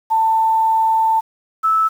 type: tone pair in turn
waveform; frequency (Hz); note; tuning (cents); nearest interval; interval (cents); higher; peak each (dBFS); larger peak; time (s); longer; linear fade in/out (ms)
sine; 891 / 1308.5; A5 / E6; +22 / -13; perfect fifth; 665; second; -12; neither; 0.1-1.21 / 1.63-1.89; first; 20
effects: 7-bit